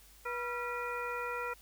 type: harmonic tone with a mistuned harmonic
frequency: 485.5 Hz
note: B4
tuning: 30 cents flat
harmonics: 1 / 2 / 3 / 4 / 5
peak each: -40 / -41 / -39 / -45 / -44 dBFS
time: 0.25-1.54 s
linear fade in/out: 10 ms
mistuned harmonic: 3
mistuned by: -100 cents
effects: added 50 Hz sine -60 dBFS peak until 1.61 s + white hiss -60 dBFS RMS until 1.61 s